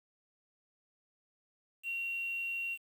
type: tone with quantisation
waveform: sine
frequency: 2746 Hz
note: F7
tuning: 30 cents flat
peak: -34 dBFS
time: 1.83-2.78 s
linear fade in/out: 50 ms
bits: 9
effects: none